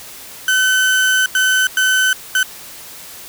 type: tone bursts at uneven times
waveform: 35% pulse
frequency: 1520 Hz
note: F#6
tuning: 46 cents sharp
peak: -10 dBFS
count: 4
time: 0.48-1.26 / 1.35-1.67 / 1.77-2.13 / 2.35-2.43 s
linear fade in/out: 2 ms
effects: white hiss -35 dBFS RMS until 3.28 s